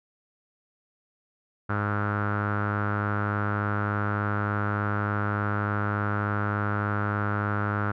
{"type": "tone with low-pass filter", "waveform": "sawtooth", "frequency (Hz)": 103.4, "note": "G#2", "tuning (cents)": -7, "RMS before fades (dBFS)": -27, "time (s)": [1.69, 7.92], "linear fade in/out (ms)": 10, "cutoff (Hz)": 1400, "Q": 6.6, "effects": []}